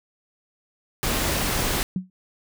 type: noise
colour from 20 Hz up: pink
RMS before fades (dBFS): -24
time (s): 1.03-1.83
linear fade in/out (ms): 0
type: tone with exponential decay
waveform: sine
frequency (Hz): 185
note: F#3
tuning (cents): 0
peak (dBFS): -19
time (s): 1.96-2.1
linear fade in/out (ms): 2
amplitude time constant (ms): 29
effects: none